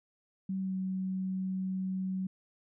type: tone with pitch glide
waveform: sine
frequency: 190.8 to 188.17 Hz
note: G3 to F#3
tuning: -47 to +29 cents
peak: -31 dBFS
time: 0.49-2.27 s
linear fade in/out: 5 ms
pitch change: -24 cents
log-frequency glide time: 0.59-0.75 s
effects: none